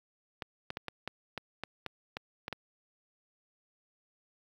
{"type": "clicks", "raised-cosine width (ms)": 0.3, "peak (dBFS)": -20, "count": 11, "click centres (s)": [0.422, 0.704, 0.771, 0.883, 1.076, 1.377, 1.636, 1.863, 2.169, 2.481, 2.527], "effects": ["high-pass 60 Hz 12 dB/octave", "9-bit"]}